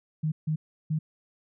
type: tone bursts at uneven times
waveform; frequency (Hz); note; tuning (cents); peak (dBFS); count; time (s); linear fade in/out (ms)
sine; 155.56; D#3; 0; -24; 3; 0.23-0.32 / 0.47-0.56 / 0.9-0.99; 10
effects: none

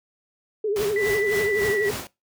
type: tone with vibrato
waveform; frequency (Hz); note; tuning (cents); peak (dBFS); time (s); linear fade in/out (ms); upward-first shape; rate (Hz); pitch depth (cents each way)
sine; 415.3; G#4; 0; -21; 0.64-1.91; 5; triangle; 12; 110
type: noise with tremolo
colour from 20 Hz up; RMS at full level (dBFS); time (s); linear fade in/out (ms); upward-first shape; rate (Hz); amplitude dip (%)
pink; -30; 0.76-2.07; 0; sine; 3.6; 75
type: tone with pitch glide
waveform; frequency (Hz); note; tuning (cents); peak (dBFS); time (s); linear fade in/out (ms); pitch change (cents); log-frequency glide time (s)
sine; 1981 to 1949.2; B6 to B6; +5 to -23; -25; 0.96-1.89; 2; -28; 1.51-1.72
effects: noise-tail reverb RT60 0.2 s tail -19 dB re dry + high-pass 80 Hz 12 dB/octave

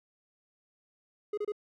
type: tone bursts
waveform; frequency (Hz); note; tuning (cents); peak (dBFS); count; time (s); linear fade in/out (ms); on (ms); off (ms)
triangle; 417; G#4; +7; -28; 3; 1.33-1.521; 5; 45; 28
effects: none

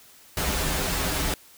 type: noise with comb filter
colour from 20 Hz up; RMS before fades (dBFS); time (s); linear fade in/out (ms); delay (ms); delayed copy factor
pink; -26; 0.37-1.34; 2; 8.8; -0.8
effects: white hiss -52 dBFS RMS until 1.57 s

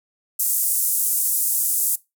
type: band-pass noise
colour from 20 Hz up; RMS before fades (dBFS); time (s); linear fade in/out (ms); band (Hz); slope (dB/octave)
white; -21; 0.39-1.96; 10; 8100 to 15000; 24
effects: noise-tail reverb RT60 0.2 s tail -20 dB re dry

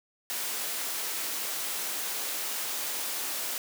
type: high-pass noise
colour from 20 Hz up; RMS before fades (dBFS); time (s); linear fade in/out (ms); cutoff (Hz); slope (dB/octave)
white; -33; 0.3-3.58; 0; 300; 12
effects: none

